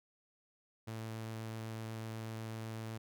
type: tone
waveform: sawtooth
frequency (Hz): 111.5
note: A2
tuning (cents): +23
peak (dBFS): -37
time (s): 0.87-2.98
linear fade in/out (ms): 10
effects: none